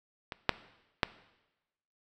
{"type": "clicks", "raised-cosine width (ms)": 0.3, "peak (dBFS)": [-21, -6, -8], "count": 3, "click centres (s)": [0.322, 0.493, 1.032], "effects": ["noise-tail reverb RT60 1.0 s tail -17 dB re dry"]}